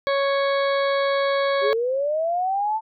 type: harmonic tone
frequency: 554.4 Hz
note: C#5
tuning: in tune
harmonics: 1 / 2 / 3 / 4 / 6 / 7 / 8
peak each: -20 / -26 / -30 / -32 / -36 / -37 / -38 dBFS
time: 0.07-1.73 s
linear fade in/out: 0 ms
type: linear sweep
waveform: sine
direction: up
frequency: 392 to 894 Hz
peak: -20 dBFS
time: 1.61-2.81 s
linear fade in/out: 50 ms
effects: none